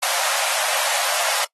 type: high-pass noise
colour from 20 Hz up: pink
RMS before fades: -22 dBFS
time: 0.02-1.45 s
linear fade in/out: 10 ms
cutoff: 550 Hz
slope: 96 dB/octave
effects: noise-tail reverb RT60 0.1 s tail -25 dB re dry + AAC 32 kbps